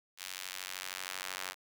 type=tone with high-pass filter sweep; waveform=sawtooth; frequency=92.9 Hz; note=F#2; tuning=7 cents sharp; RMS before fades=-42 dBFS; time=0.17-1.55 s; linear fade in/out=50 ms; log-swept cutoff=2700 to 1300 Hz; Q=0.71; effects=none